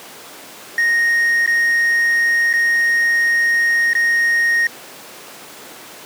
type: tone with dropouts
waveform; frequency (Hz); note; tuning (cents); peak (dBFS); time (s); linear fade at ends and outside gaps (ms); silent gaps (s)
triangle; 1863; A#6; -2; -11; 0.78-4.67; 2; 1.462-1.475 / 2.53-2.537 / 3.933-3.951
effects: pink hiss -36 dBFS RMS until 6.05 s + high-pass 300 Hz 12 dB/octave